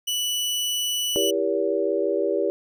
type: tone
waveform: sawtooth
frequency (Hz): 2960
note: F#7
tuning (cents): 0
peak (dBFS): -20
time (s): 0.07-1.31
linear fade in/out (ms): 10
type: chord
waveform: sine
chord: E diminished seventh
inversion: none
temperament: just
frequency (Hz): 329.6 / 395.6 / 474.7 / 569.6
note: E4 / G4 / Bb4 / Db5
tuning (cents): 0 / +16 / +31 / +47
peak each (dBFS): -28 / -24 / -27 / -26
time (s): 1.16-2.5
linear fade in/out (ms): 0
effects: none